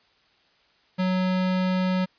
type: tone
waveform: square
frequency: 185 Hz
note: F#3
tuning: in tune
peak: -22 dBFS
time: 0.98-2.06 s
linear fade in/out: 20 ms
effects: white hiss -62 dBFS RMS until 2.18 s + resampled to 11025 Hz